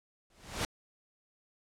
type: noise with exponential growth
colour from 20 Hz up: pink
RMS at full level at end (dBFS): -29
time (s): 0.3-0.65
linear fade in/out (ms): 2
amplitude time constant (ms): 74
effects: low-pass 9000 Hz 12 dB/octave